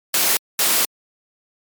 white noise bursts at uneven times, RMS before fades -17 dBFS, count 2, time 0.14-0.37 / 0.59-0.85 s, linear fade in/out 2 ms, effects high-pass 200 Hz 12 dB/octave + MP3 96 kbps

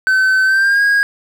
triangle tone with pitch glide, 1528 to 1637.7 Hz, G6 to G#6, -45 to -25 cents, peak -8 dBFS, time 0.07-1.03 s, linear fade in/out 0 ms, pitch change +120 cents, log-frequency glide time 0.44-0.82 s, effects 7-bit

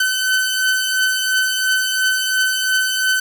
sawtooth beating tone pair, 1519 / 1521.9 Hz, F#6 / F#6, +45 / +48 cents, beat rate 2.9 Hz, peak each -19 / -13 dBFS, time 0-3.2 s, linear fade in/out 5 ms, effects none

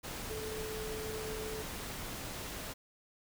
sine tone in noise, 435.3 Hz, A4, 19 cents flat, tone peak -40 dBFS, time 0.29-1.63 s, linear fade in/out 20 ms, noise pink, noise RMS -42 dBFS, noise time 0.03-2.74 s, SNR -1 dB, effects none

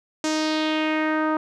sawtooth tone with low-pass filter sweep, 311.1 Hz, D#4, in tune, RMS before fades -23 dBFS, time 0.24-1.37 s, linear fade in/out 2 ms, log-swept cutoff 6800 to 1200 Hz, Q 2.4, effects none

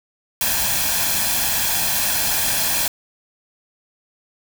white noise with comb filter, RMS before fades -20 dBFS, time 0.41-2.88 s, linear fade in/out 2 ms, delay 1.2 ms, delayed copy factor +0.6, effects none

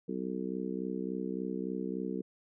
harmonic tone, 63.5 Hz, B1, 49 cents sharp, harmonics 3 / 4 / 5 / 6 / 7, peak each -38 / -39 / -40 / -41 / -41 dBFS, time 0.08-2.22 s, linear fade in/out 10 ms, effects none

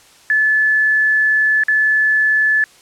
sine tone with dropouts, 1731 Hz, A6, 29 cents flat, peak -11 dBFS, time 0.3-2.64 s, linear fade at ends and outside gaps 1 ms, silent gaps 1.636-1.683 s, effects white hiss -47 dBFS RMS until 2.81 s + low-pass 9000 Hz 12 dB/octave

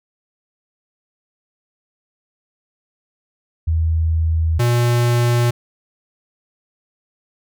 sine / square tone pair in turn, 80.9 / 120.03 Hz, E2 / B2, -32 / -49 cents, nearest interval perfect fifth, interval 683 cents, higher second, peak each -14 dBFS, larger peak neither, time 3.67-4.59 / 4.59-5.51 s, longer neither, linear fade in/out 10 ms, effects none

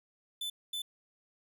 45% pulse tone bursts at uneven times, 3511 Hz, A7, 4 cents flat, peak -35 dBFS, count 2, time 0.41-0.5 / 0.73-0.82 s, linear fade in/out 5 ms, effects none

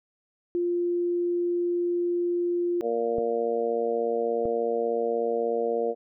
sine tone, 349.2 Hz, F4, in tune, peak -23 dBFS, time 0.55-2.81 s, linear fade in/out 0 ms
harmonic tone, 116.54 Hz, A#2, in tune, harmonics 2 / 3 / 4 / 5 / 6, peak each -37 / -35 / -25 / -32 / -33 dBFS, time 2.81-5.95 s, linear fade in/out 50 ms
clicks, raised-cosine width 2 ms, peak -21 dBFS, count 2, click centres 3.184 / 4.455 s
effects none

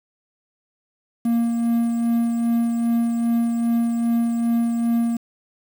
triangle tone with tremolo, 233.1 Hz, A#3, in tune, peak -14 dBFS, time 1.25-5.17 s, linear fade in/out 5 ms, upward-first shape sine, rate 2.5 Hz, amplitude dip 35%, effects 7-bit

